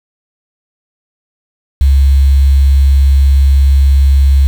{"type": "tone with quantisation", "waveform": "sine", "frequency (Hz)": 68.4, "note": "C#2", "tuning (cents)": -23, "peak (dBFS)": -4, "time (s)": [1.81, 4.47], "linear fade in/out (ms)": 0, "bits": 5, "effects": []}